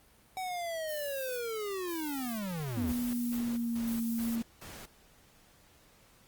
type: linear sweep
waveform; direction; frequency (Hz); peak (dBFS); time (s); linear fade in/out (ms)
square; down; 760 to 69.3; -35; 0.37-2.92; 0
type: noise with tremolo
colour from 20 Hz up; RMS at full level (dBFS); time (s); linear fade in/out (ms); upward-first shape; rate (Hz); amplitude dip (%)
violet; -43; 0.88-4.36; 10; square; 1; 55
type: tone with pitch glide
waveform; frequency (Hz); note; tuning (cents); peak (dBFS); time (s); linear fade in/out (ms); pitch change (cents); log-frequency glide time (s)
sine; 242.9 to 230.5; B3 to A#3; -29 to -19; -30; 2.77-4.42; 5; -90; 3.01-3.91
type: noise bursts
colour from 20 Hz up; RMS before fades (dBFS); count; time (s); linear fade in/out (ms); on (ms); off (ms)
pink; -47; 5; 2.89-4.86; 10; 250; 180
effects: pink hiss -62 dBFS RMS until 6.27 s + Opus 32 kbps